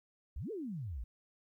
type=exponential two-way sweep; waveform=sine; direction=up then down; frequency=50.8 to 470 to 50.8 Hz; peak=-38 dBFS; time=0.36-1.04 s; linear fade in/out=5 ms; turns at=0.51 s; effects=13-bit